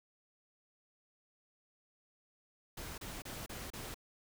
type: noise bursts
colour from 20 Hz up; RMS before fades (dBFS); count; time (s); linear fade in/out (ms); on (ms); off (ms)
pink; -45; 5; 2.77-3.944; 5; 210; 31
effects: none